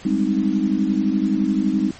sine chord, Ab major seventh, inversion third, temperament equal, 196 / 207.7 / 261.6 / 311.1 Hz, G3 / Ab3 / C4 / Eb4, 0 / 0 / 0 / 0 cents, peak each -22 dBFS, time 0.05-1.91 s, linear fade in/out 5 ms, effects pink hiss -42 dBFS RMS until 1.99 s + MP3 32 kbps

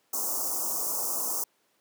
white band-stop noise, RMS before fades -30 dBFS, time 0.13-1.44 s, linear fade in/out 5 ms, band 1200 to 5500 Hz, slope 48 dB/octave, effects pink hiss -69 dBFS RMS until 1.8 s + high-pass 300 Hz 12 dB/octave

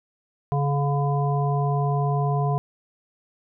harmonic tone with a mistuned harmonic, 141.7 Hz, C#3, 38 cents sharp, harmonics 1 / 3 / 5 / 7, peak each -21 / -30 / -28 / -31 dBFS, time 0.52-2.58 s, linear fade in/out 0 ms, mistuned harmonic 7, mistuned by +25 cents, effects none

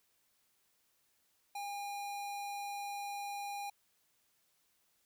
square tone, 810 Hz, G#5, 43 cents flat, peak -40 dBFS, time 1.55-3.7 s, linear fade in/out 5 ms, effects white hiss -75 dBFS RMS until 5.05 s

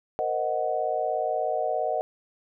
sine chord, C half-diminished seventh, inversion third, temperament equal, 466.2 / 523.3 / 622.3 / 740 Hz, Bb4 / C5 / Eb5 / Gb5, 0 / 0 / 0 / 0 cents, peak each -32 / -33 / -28 / -28 dBFS, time 0.19-2.01 s, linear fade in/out 0 ms, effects none

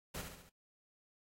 pink noise with echo, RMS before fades -43 dBFS, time 0.14-0.22 s, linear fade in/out 10 ms, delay 69 ms, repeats 4, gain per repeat -5 dB, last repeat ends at 0.496 s, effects AAC 48 kbps

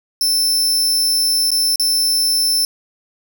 sawtooth tone with dropouts, 5320 Hz, E8, 15 cents sharp, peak -11 dBFS, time 0.21-2.65 s, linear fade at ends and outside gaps 1 ms, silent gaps 1.505-1.516 / 1.758-1.797 s, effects none

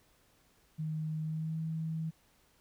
sine tone with pitch glide, 156.3 to 160.42 Hz, D#3 to E3, +8 to -47 cents, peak -33 dBFS, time 0.78-2.11 s, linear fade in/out 20 ms, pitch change +45 cents, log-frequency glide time 1.22-1.59 s, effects pink hiss -68 dBFS RMS until 2.6 s

